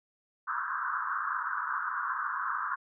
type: band-pass noise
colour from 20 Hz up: pink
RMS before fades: -33 dBFS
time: 0.47-2.76 s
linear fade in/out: 20 ms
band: 1000 to 1600 Hz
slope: 96 dB/octave
effects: none